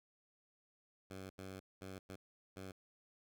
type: tone bursts at uneven times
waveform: 10% pulse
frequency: 95.1 Hz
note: F#2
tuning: 48 cents sharp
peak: -39 dBFS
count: 5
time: 1.1-1.3 / 1.38-1.6 / 1.81-1.99 / 2.09-2.16 / 2.56-2.72 s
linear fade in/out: 10 ms
effects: none